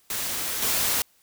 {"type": "noise with level steps", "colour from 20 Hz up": "white", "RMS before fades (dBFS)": [-29, -24], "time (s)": [0.1, 1.02], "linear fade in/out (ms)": 2, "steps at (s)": 0.62, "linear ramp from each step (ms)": 5, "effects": ["white hiss -62 dBFS RMS until 1.22 s"]}